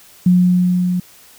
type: tone with level ramp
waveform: sine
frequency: 180 Hz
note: F#3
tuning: 47 cents flat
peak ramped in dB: -7 to -15 dBFS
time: 0.26-1 s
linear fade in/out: 5 ms
effects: white hiss -45 dBFS RMS until 1.38 s